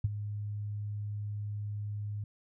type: tone with ADSR envelope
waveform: sine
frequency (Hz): 103.83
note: G#2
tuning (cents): 0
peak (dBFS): -22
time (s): 0.04-2.24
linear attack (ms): 6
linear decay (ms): 28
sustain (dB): -12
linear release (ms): 3
effects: none